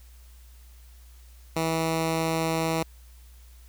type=tone; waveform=10% pulse; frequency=162.3 Hz; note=E3; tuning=27 cents flat; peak=-16 dBFS; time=1.56-2.83 s; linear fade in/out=5 ms; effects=added 60 Hz sine -47 dBFS peak until 3.68 s + white hiss -59 dBFS RMS until 3.68 s